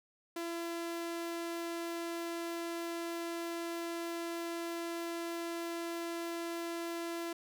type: tone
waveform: sawtooth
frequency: 337.9 Hz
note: E4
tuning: 43 cents sharp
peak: -33 dBFS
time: 0.36-7.33 s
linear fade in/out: 5 ms
effects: none